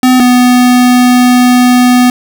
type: tone pair in turn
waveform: square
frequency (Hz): 254.2 / 248.1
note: C4 / B3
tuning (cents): -50 / +8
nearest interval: unison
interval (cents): 42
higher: first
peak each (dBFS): -4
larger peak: neither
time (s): 0.03-0.2 / 0.2-2.1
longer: second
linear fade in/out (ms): 2
effects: none